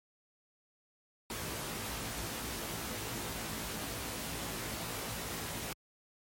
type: noise with comb filter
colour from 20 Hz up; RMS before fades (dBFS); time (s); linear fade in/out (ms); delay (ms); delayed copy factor
pink; -39; 1.3-5.73; 2; 18; +0.8
effects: high-pass 60 Hz 12 dB/octave + MP3 64 kbps